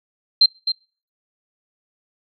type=tone with echo; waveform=sine; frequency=4145 Hz; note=C8; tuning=17 cents flat; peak=-8 dBFS; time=0.41-0.46 s; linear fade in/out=5 ms; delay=260 ms; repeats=1; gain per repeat=-9 dB; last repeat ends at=0.72 s; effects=noise-tail reverb RT60 0.4 s tail -26 dB re dry